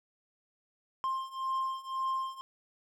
triangle beating tone pair, 1055 / 1056.9 Hz, C6 / C6, +14 / +17 cents, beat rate 1.9 Hz, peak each -34 / -32 dBFS, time 1.04-2.41 s, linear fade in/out 0 ms, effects none

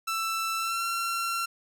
sawtooth tone with pitch glide, 1328 to 1363 Hz, E6 to F6, +12 to -43 cents, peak -24 dBFS, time 0.07-1.46 s, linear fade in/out 10 ms, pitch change +45 cents, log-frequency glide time 0.56-0.85 s, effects none

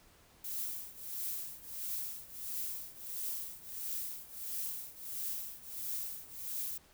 violet noise with tremolo, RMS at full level -37 dBFS, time 0.44-6.78 s, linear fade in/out 5 ms, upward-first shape triangle, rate 1.5 Hz, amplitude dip 90%, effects pink hiss -63 dBFS RMS until 6.93 s

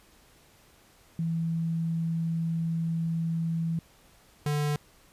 sine / square tone pair in turn, 164.81 / 147.65 Hz, E3 / D3, 0 / +10 cents, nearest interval major second, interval 190 cents, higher first, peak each -26 dBFS, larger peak neither, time 1.19-3.79 / 4.46-4.76 s, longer first, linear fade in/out 2 ms, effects pink hiss -59 dBFS RMS until 5.12 s + resampled to 32000 Hz

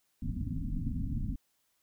pink low-pass noise, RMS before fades -34 dBFS, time 0.22-1.36 s, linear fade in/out 5 ms, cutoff 280 Hz, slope 96 dB/octave, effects white hiss -75 dBFS RMS until 1.82 s

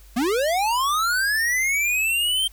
square linear sweep, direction up, 220 to 3177 Hz, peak -20 dBFS, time 0.16-2.48 s, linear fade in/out 10 ms, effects added 50 Hz sine -45 dBFS peak until 2.52 s + white hiss -54 dBFS RMS until 2.52 s

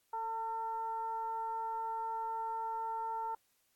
sine tone with frequency modulation, 902 Hz, A5, 43 cents sharp, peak -35 dBFS, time 0.13-3.35 s, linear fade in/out 5 ms, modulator 454 Hz, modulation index 0.45, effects white hiss -75 dBFS RMS until 3.75 s + AAC 64 kbps

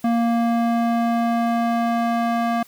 square tone with band-pass filter sweep, 233.1 Hz, A#3, in tune, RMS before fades -20 dBFS, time 0.04-2.63 s, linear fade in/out 5 ms, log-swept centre 470 to 820 Hz, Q 0.94, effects white hiss -51 dBFS RMS until 2.67 s

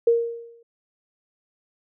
sine tone with exponential decay, 466.2 Hz, A#4, in tune, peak -12 dBFS, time 0.07-0.63 s, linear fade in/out 5 ms, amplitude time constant 120 ms, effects none

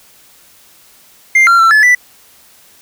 triangle tone with pitch steps, 2101 / 1377 / 1342 / 1723 / 1976 Hz, C7 / F6 / E6 / A6 / B6, +7 / -25 / +31 / -37 / 0 cents, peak -3 dBFS, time 1.35-1.95 s, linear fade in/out 5 ms, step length 120 ms, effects white hiss -45 dBFS RMS until 2.81 s

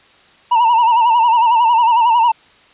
triangle tone with vibrato, 932.3 Hz, A#5, in tune, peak -7 dBFS, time 0.51-2.32 s, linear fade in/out 10 ms, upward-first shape sine, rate 11 Hz, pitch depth 87 cents each way, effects white hiss -48 dBFS RMS until 2.73 s + resampled to 8000 Hz

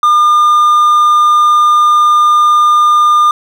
triangle tone, 1207 Hz, D6, 47 cents sharp, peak -3 dBFS, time 0.03-3.31 s, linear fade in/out 2 ms, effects none

